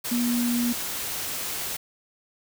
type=tone in noise; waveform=sine; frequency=240 Hz; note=B3; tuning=49 cents flat; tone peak=-22 dBFS; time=0.11-0.73 s; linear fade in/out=10 ms; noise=white; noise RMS=-31 dBFS; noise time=0.04-1.77 s; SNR=+6 dB; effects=none